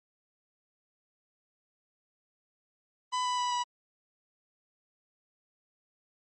45% pulse tone with pitch steps, 1000 / 992.5 / 985.1 / 977.7 Hz, B5 / B5 / B5 / B5, +21 / +8 / -5 / -18 cents, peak -28 dBFS, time 3.12-3.64 s, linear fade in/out 20 ms, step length 130 ms, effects MP3 32 kbps

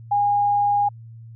sine tone, 817 Hz, G#5, 29 cents flat, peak -16 dBFS, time 0.11-0.89 s, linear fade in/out 10 ms, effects added 114 Hz sine -38 dBFS peak until 1.35 s

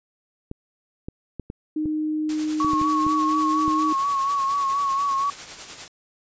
clicks, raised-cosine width 3 ms, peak -19 dBFS, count 10, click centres 0.514 / 1.085 / 1.397 / 1.501 / 1.857 / 2.647 / 2.734 / 2.815 / 3.066 / 3.68 s
sine tone with pitch glide, 307.9 to 310.6 Hz, D#4 to D#4, -18 to -3 cents, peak -22 dBFS, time 1.76-3.93 s, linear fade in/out 5 ms, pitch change +15 cents, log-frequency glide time 2.92-3.78 s
white noise with tremolo, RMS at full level -35 dBFS, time 2.29-5.88 s, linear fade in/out 2 ms, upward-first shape sine, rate 10 Hz, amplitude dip 50%
sine tone with vibrato, 1108.7 Hz, C#6, in tune, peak -20 dBFS, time 2.6-5.3 s, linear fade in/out 2 ms, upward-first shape sine, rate 4.2 Hz, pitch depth 41 cents each way
effects resampled to 16000 Hz

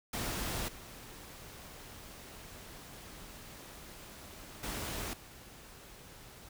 pink noise with level steps, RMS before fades -37 / -50 / -39 / -53 dBFS, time 0.13-6.49 s, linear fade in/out 5 ms, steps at 0.68 / 4.63 / 5.13 s, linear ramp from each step 5 ms, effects none

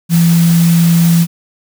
sine tone in noise, 168.5 Hz, E3, 38 cents sharp, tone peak -6 dBFS, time 0.09-1.27 s, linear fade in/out 50 ms, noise white, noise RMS -22 dBFS, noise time 0.09-1.27 s, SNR +13 dB, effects none

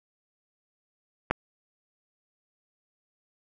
clicks, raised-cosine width 0.5 ms, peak -24 / -8 dBFS, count 2, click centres 1.302 / 1.31 s, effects none

